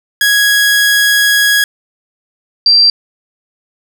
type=tone pair in turn; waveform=sawtooth / sine; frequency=1661.2 / 4710 Hz; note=G#6 / D8; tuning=0 / +4 cents; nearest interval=octave + tritone; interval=1804 cents; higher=second; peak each=-4 dBFS; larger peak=neither; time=0.21-1.64 / 2.66-2.9 s; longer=first; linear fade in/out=2 ms; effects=none